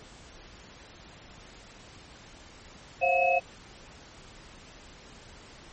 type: tone cluster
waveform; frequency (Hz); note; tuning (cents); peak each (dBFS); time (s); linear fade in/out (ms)
sine; 534 / 694 / 727 / 2574; C5 / F5 / F#5 / E7; +35 / -11 / -31 / -42; -27; 3.01-3.4; 20
effects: pink hiss -50 dBFS RMS until 5.72 s + MP3 32 kbps